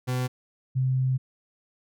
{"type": "tone pair in turn", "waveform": ["40% pulse", "sine"], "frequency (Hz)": [126.5, 130.06], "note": ["B2", "C3"], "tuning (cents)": [42, -10], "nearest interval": "unison", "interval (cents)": 48, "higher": "second", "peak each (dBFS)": [-24, -21], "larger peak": "second", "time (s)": [[0.07, 0.28], [0.75, 1.18]], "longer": "second", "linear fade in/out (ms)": 20, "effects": []}